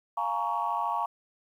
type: chord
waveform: sine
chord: Bb minor seventh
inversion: second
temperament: just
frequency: 699.2 / 839.1 / 932.3 / 1118.8 Hz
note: F5 / Ab5 / Bb5 / Db6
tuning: +2 / +18 / 0 / +16 cents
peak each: -34 / -33 / -30 / -31 dBFS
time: 0.17-1.06 s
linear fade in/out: 5 ms
effects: tanh soft clip ceiling -18 dBFS + 10-bit